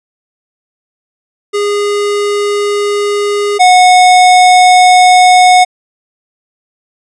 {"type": "tone pair in turn", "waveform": "square", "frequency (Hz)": [410.1, 730.7], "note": ["G#4", "F#5"], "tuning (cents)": [-22, -22], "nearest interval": "minor seventh", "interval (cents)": 1000, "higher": "second", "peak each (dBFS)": [-11, -3], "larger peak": "second", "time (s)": [[1.53, 3.59], [3.59, 5.65]], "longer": "neither", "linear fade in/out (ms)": 20, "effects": ["resampled to 22050 Hz"]}